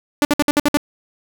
sawtooth tone bursts, 292.5 Hz, D4, 7 cents flat, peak -8 dBFS, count 7, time 0.22-0.771 s, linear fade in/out 0 ms, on 29 ms, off 58 ms, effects none

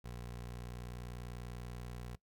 20% pulse tone, 60.3 Hz, B1, 41 cents flat, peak -39 dBFS, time 0.04-2.16 s, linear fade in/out 10 ms, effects noise-tail reverb RT60 0.1 s tail -19 dB re dry

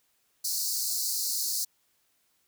pink high-pass noise, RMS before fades -30 dBFS, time 0.44-1.65 s, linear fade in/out 10 ms, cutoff 4200 Hz, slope 96 dB/octave, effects white hiss -71 dBFS RMS until 2.47 s

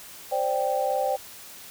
sine chord, C suspended second, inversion none, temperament equal, 523.3 / 587.3 / 784 Hz, C5 / D5 / G5, 0 / 0 / 0 cents, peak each -27 / -28 / -26 dBFS, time 0.31-1.17 s, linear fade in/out 20 ms, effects white hiss -44 dBFS RMS until 1.7 s

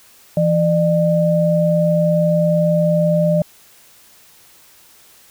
sine tone pair together, 167 / 601.9 Hz, E3 / D5, +23 / +42 cents, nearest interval octave + minor seventh, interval 2219 cents, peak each -15 dBFS, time 0.37-3.42 s, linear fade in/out 2 ms, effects white hiss -48 dBFS RMS until 5.3 s

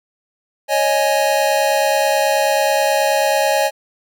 square chord, C# suspended second, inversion none, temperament just, 554.4 / 623.7 / 831.5 Hz, C#5 / D#5 / G#5, 0 / +4 / +2 cents, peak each -19 dBFS, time 0.68-3.71 s, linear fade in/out 50 ms, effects none

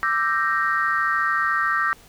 sine chord, E half-diminished seventh, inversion third, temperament equal with one note detuned, 1174.7 / 1328.4 / 1568 / 1864.7 Hz, D6 / E6 / G6 / Bb6, 0 / +13 / 0 / 0 cents, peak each -24 dBFS, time 0.03-1.93 s, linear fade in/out 0 ms, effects tanh soft clip ceiling -9 dBFS + pink hiss -50 dBFS RMS until 2.08 s

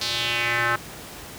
square tone with band-pass filter sweep, 118.4 Hz, A#2, 27 cents sharp, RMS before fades -24 dBFS, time 0.01-0.76 s, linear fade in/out 5 ms, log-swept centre 4600 to 1400 Hz, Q 2.9, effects pink hiss -39 dBFS RMS until 1.38 s + high-pass 60 Hz 12 dB/octave

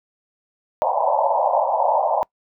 white band-pass noise, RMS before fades -19 dBFS, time 0.82-2.23 s, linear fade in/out 0 ms, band 540 to 970 Hz, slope 96 dB/octave, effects noise-tail reverb RT60 0.1 s tail -25 dB re dry

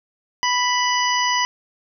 harmonic tone, 987.8 Hz, B5, in tune, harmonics 1 / 2 / 3 / 5 / 6, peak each -20 / -23 / -25 / -27 / -28 dBFS, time 0.43-1.45 s, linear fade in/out 0 ms, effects 9-bit

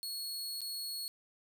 sawtooth tone with dropouts, 4343 Hz, C#8, 36 cents flat, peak -35 dBFS, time 0.03-1.08 s, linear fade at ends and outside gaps 0 ms, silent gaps 0.607-0.616 s, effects none

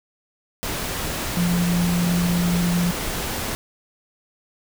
sine tone in noise, 174.61 Hz, F3, in tune, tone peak -18 dBFS, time 1.37-2.91 s, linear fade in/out 0 ms, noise pink, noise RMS -27 dBFS, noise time 0.63-3.55 s, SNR +6 dB, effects none

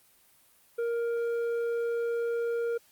square tone with low-pass filter, 467.9 Hz, A#4, 6 cents sharp, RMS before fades -30 dBFS, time 0.78-2.78 s, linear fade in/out 10 ms, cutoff 1000 Hz, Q 1.2, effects white hiss -62 dBFS RMS until 2.91 s + Opus 32 kbps

